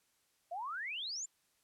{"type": "exponential sweep", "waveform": "sine", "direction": "up", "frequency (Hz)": [654, 7459], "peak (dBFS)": -38, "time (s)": [0.51, 1.26], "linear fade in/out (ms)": 10, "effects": ["white hiss -75 dBFS RMS until 1.63 s", "low-pass 12000 Hz 12 dB/octave"]}